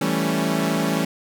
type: chord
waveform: sawtooth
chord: A dominant seventh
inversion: second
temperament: equal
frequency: 164.81 / 196 / 220 / 277.2 Hz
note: E3 / G3 / A3 / C#4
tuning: 0 / 0 / 0 / 0 cents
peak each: -21 / -22 / -22 / -21 dBFS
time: 0.01-1.05 s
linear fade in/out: 5 ms
effects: none